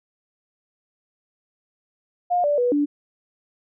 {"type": "tone with pitch steps", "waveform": "sine", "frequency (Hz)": [711, 584, 489.2, 290.9], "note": ["F5", "D5", "B4", "D4"], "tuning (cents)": [31, -10, -16, -16], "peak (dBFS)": -17, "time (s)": [2.3, 2.86], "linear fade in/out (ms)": 20, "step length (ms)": 140, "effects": []}